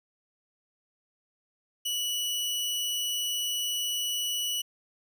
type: tone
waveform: sawtooth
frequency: 2946 Hz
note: F#7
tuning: 8 cents flat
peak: -25 dBFS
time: 1.85-4.62 s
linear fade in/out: 10 ms
effects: none